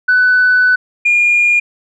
sine tone pair in turn, 1497 / 2421 Hz, F#6 / D#7, +20 / -48 cents, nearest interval minor sixth, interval 832 cents, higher second, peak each -6 / -7 dBFS, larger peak first, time 0.08-0.76 / 1.05-1.6 s, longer first, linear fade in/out 10 ms, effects tanh soft clip ceiling -4 dBFS

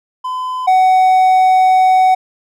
triangle tone pair in turn, 1016 / 748.3 Hz, B5 / F#5, +49 / +19 cents, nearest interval perfect fourth, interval 530 cents, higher first, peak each -16 / -5 dBFS, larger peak second, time 0.24-0.67 / 0.67-2.15 s, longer second, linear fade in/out 10 ms, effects none

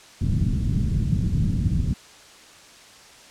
white low-pass noise, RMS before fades -22 dBFS, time 0.21-1.94 s, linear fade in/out 10 ms, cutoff 180 Hz, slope 24 dB/octave, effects white hiss -47 dBFS RMS until 3.3 s + low-pass 7000 Hz 12 dB/octave

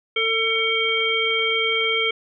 harmonic tone with a mistuned harmonic, 448.8 Hz, A4, 34 cents sharp, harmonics 1 / 3 / 5 / 7, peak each -25 / -29 / -22 / -23 dBFS, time 0.16-2.11 s, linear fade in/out 5 ms, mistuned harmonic 7, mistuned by +21 cents, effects none

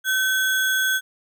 sine tone with sample-and-hold, 1533 Hz, G6, 39 cents flat, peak -18 dBFS, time 0.04-1.01 s, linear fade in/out 50 ms, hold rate 4900 Hz, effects none

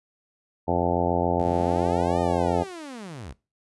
harmonic tone, 87.1 Hz, F2, 4 cents flat, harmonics 1 / 2 / 3 / 4 / 5 / 6 / 7 / 8 / 9 / 10, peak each -30 / -30 / -30 / -30 / -30 / -30 / -30 / -30 / -30 / -30 dBFS, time 0.67-2.64 s, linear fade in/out 20 ms
sawtooth linear two-way sweep, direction up then down, 54 to 619 to 54 Hz, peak -32 dBFS, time 1.39-3.33 s, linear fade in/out 10 ms, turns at 2.2 s
effects noise-tail reverb RT60 0.3 s tail -22 dB re dry + resampled to 24000 Hz

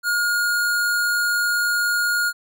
square tone, 1429 Hz, F6, 39 cents sharp, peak -19 dBFS, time 0.03-2.33 s, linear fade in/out 50 ms, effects none

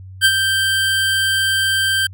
25% pulse tone with ADSR envelope, 1568 Hz, G6, in tune, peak -4 dBFS, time 0.21-2.07 s, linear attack 41 ms, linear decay 56 ms, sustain -7 dB, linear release 6 ms, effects added 94 Hz sine -33 dBFS peak until 2.13 s

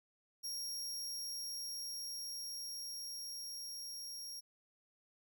sawtooth tone with level ramp, 5588 Hz, F8, in tune, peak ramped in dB -37 to -42 dBFS, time 0.43-4.41 s, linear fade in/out 20 ms, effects none

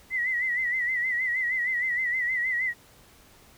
sine tone with vibrato, 1985 Hz, B6, 8 cents sharp, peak -24 dBFS, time 0.1-2.74 s, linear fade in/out 50 ms, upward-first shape sine, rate 6.4 Hz, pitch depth 81 cents each way, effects pink hiss -55 dBFS RMS until 3.57 s

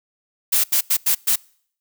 blue noise bursts at uneven times, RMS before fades -17 dBFS, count 5, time 0.52-0.64 / 0.72-0.81 / 0.9-0.97 / 1.06-1.15 / 1.27-1.36 s, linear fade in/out 10 ms, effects noise-tail reverb RT60 0.6 s tail -26 dB re dry

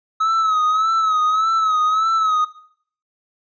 triangle tone with vibrato, 1286 Hz, E6, 43 cents flat, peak -13 dBFS, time 0.2-2.45 s, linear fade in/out 10 ms, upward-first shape sine, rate 1.7 Hz, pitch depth 61 cents each way, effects noise-tail reverb RT60 0.6 s tail -17 dB re dry + resampled to 16000 Hz

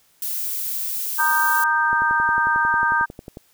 violet noise, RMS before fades -26 dBFS, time 0.22-1.64 s, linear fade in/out 2 ms
sine chord, Eb major, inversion second, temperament equal with one note detuned, 932.3 / 1225.2 / 1568 Hz, Bb5 / Eb6 / G6, 0 / -27 / 0 cents, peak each -21 / -23 / -19 dBFS, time 1.18-3.06 s, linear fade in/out 20 ms
click train, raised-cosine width 2 ms, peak -21 dBFS, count 17, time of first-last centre 1.93-3.371 s, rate 11.1 Hz
effects white hiss -59 dBFS RMS until 3.53 s

